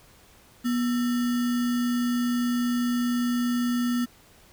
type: tone with sample-and-hold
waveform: sine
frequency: 242.5 Hz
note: B3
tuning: 31 cents flat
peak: -22 dBFS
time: 0.64-4.06 s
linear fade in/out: 20 ms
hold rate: 1575 Hz
effects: pink hiss -55 dBFS RMS until 4.52 s